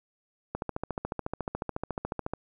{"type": "click train", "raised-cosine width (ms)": 1, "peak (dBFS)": -17, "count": 26, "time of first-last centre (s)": [0.55, 2.336], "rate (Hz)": 14, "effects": []}